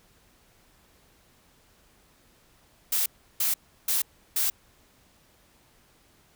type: noise bursts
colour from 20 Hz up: blue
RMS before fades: -25 dBFS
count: 4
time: 2.92-4.5 s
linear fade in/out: 5 ms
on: 140 ms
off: 340 ms
effects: pink hiss -61 dBFS RMS until 6.35 s